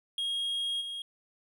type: tone with level steps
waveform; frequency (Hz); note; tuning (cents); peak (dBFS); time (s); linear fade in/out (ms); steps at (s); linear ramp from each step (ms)
triangle; 3267; G#7; -29; -28 / -34; 0.18-1.02; 2; 0.8; 20
effects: none